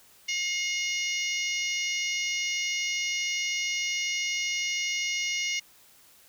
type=harmonic tone with a mistuned harmonic; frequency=716 Hz; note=F5; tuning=43 cents sharp; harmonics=3 / 4 / 5 / 6 / 7 / 8 / 9; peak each=-30 / -33 / -42 / -41 / -41 / -35 / -38 dBFS; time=0.28-5.6 s; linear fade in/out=10 ms; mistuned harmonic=8; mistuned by=-16 cents; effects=white hiss -57 dBFS RMS until 6.28 s